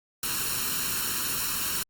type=noise with comb filter; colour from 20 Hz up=white; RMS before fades=-29 dBFS; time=0.23-1.83 s; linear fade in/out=2 ms; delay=0.72 ms; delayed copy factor=+0.7; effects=Opus 48 kbps